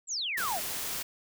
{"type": "exponential sweep", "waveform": "sine", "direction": "down", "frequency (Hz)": [7910, 574], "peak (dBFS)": -30, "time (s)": [0.07, 0.61], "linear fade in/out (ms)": 50}
{"type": "noise", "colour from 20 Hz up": "white", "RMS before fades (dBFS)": -35, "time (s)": [0.37, 1.03], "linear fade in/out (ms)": 10}
{"effects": []}